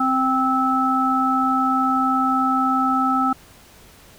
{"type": "harmonic tone", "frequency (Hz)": 261.6, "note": "C4", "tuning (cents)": 0, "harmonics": [1, 3, 5], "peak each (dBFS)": [-21, -23, -19], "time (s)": [0, 3.33], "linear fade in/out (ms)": 5, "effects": ["pink hiss -48 dBFS RMS until 4.18 s"]}